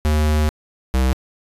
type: tone pair in turn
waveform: square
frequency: 76.2 / 64.69 Hz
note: D#2 / C2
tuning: -36 / -19 cents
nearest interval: minor third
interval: 283 cents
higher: first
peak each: -15 dBFS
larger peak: neither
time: 0.05-0.49 / 0.94-1.13 s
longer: first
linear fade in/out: 0 ms
effects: resampled to 32000 Hz